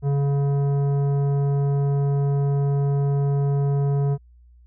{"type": "tone with tanh clipping", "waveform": "triangle", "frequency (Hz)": 140.8, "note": "C#3", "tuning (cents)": 27, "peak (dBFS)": -20, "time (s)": [0.02, 4.18], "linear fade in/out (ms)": 50, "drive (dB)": 16, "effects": ["added 60 Hz sine -48 dBFS peak until 4.66 s"]}